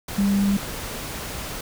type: tone in noise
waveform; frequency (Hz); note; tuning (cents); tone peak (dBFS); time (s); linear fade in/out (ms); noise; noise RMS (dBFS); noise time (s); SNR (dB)
sine; 199.1; G3; +27; -17; 0.18-0.57; 5; pink; -32; 0.08-1.61; +12
effects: none